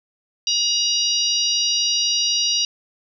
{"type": "harmonic tone", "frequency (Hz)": 952, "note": "A#5", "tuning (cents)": 36, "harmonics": [3, 4, 5, 6], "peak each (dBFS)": [-23, -24, -22, -23], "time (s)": [0.47, 2.65], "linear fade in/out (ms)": 2, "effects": ["9-bit"]}